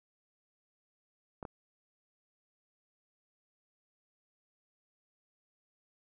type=clicks; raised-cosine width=1 ms; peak=-27 dBFS; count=2; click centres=1.428 / 1.452 s; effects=none